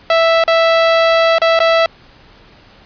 sawtooth tone with dropouts, 659.3 Hz, E5, in tune, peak -5 dBFS, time 0.1-1.86 s, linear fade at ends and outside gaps 2 ms, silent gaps 0.439-0.478 / 1.384-1.417 / 1.591-1.602 s, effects pink hiss -44 dBFS RMS until 2.85 s + resampled to 11025 Hz

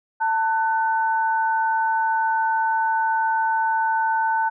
sine tone pair together, 893 / 1500.2 Hz, A5 / F#6, +25 / +23 cents, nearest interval major sixth, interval 898 cents, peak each -19 / -25 dBFS, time 0.2-4.5 s, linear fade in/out 20 ms, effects none

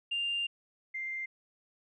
sine tone pair in turn, 2796 / 2095 Hz, F7 / C7, +1 / +2 cents, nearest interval perfect fourth, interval 499 cents, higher first, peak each -29 / -34 dBFS, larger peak first, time 0.11-0.47 / 0.94-1.26 s, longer first, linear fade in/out 10 ms, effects tanh soft clip ceiling -25 dBFS

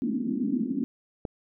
pink band-pass noise, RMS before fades -28 dBFS, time 0.02-0.84 s, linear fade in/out 0 ms, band 210 to 290 Hz, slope 48 dB/octave
click, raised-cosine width 2 ms, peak -18 dBFS, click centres 1.252 s
effects none

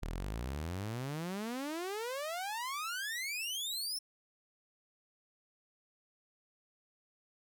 sawtooth exponential sweep, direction up, 36.71 to 5440 Hz, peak -33 dBFS, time 0.02-3.99 s, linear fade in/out 10 ms, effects none

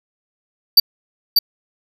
square tone with echo, 4626 Hz, D8, 27 cents flat, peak -5 dBFS, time 0.77-0.8 s, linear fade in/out 5 ms, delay 590 ms, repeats 1, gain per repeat -5 dB, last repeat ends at 1.39 s, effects none

